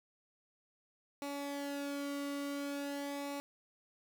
sawtooth tone with flanger, 283.3 Hz, C#4, 38 cents sharp, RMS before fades -40 dBFS, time 1.22-3.4 s, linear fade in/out 0 ms, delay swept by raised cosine 0.62 to 1.22 ms, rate 0.46 Hz, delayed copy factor -0.6, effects none

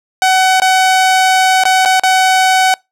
sawtooth tone with dropouts, 752 Hz, F#5, 28 cents sharp, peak -4 dBFS, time 0.22-2.74 s, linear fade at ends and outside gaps 1 ms, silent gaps 0.6-0.619 / 1.637-1.653 / 1.851-1.857 / 1.997-2.035 s, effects noise-tail reverb RT60 0.2 s tail -26 dB re dry + low-pass 10000 Hz 12 dB/octave

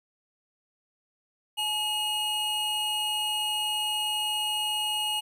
square tone pair together, 855.4 / 2883 Hz, A5 / F#7, -49 / -46 cents, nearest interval octave + major sixth, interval 2103 cents, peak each -34 / -28 dBFS, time 1.57-5.21 s, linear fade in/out 20 ms, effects none

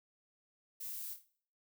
violet noise with echo, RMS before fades -44 dBFS, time 0.8-1.14 s, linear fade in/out 10 ms, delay 27 ms, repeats 4, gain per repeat -7 dB, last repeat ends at 1.248 s, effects noise-tail reverb RT60 0.5 s tail -17 dB re dry

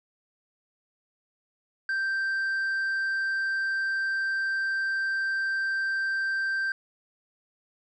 sine tone with tanh clipping, 1568 Hz, G6, in tune, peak -26 dBFS, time 1.89-6.72 s, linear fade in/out 2 ms, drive 3 dB, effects none

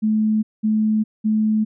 sine tone bursts, 216.1 Hz, A3, 31 cents flat, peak -15 dBFS, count 3, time 0.02-1.65 s, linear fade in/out 20 ms, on 410 ms, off 200 ms, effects none

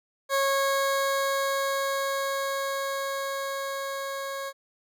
20% pulse tone with level ramp, 548 Hz, C#5, 20 cents flat, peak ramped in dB -17 to -27 dBFS, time 0.29-4.53 s, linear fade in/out 50 ms, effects none

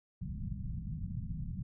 white low-pass noise, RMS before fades -39 dBFS, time 0.21-1.63 s, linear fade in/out 5 ms, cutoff 190 Hz, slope 48 dB/octave, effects none

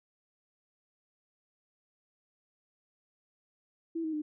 sine tone with pitch steps, 329.6 / 316 / 302.9 Hz, E4 / D#4 / D#4, 0 / +27 / -46 cents, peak -31 dBFS, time 3.95-4.22 s, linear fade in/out 10 ms, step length 90 ms, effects none

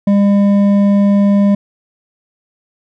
sine tone with hard clipping, 201.2 Hz, G3, 45 cents sharp, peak -9 dBFS, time 0.07-1.55 s, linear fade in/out 5 ms, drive 7 dB, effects none

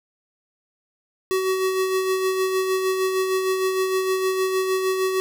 square tone with tremolo, 377.2 Hz, F#4, 33 cents sharp, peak -19 dBFS, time 1.31-5.2 s, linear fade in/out 0 ms, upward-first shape sine, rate 6.5 Hz, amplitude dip 40%, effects none

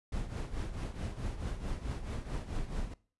brown noise with tremolo, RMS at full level -34 dBFS, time 0.12-2.94 s, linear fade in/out 5 ms, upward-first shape triangle, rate 4.6 Hz, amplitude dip 75%, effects noise-tail reverb RT60 0.4 s tail -20 dB re dry + resampled to 24000 Hz

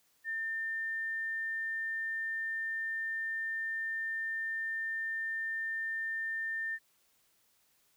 sine tone, 1800 Hz, A6, 39 cents sharp, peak -33 dBFS, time 0.24-6.79 s, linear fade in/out 50 ms, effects white hiss -71 dBFS RMS until 7.96 s

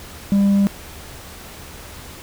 triangle tone with hard clipping, 199.3 Hz, G3, 29 cents sharp, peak -11 dBFS, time 0.32-0.67 s, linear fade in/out 0 ms, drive 1 dB, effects added 75 Hz sine -43 dBFS peak until 2.22 s + pink hiss -38 dBFS RMS until 2.22 s

